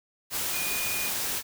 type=tone in noise; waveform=sine; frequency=2453 Hz; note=D#7; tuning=25 cents flat; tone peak=-33 dBFS; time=0.51-1.11 s; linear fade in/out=50 ms; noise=white; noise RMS=-30 dBFS; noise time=0.3-1.43 s; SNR=-6 dB; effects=none